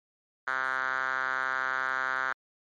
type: tone with band-pass filter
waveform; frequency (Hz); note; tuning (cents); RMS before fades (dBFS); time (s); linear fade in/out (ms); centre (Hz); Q
5% pulse; 131.2; C3; +5; -30; 0.47-2.33; 5; 1500; 4.3
effects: MP3 48 kbps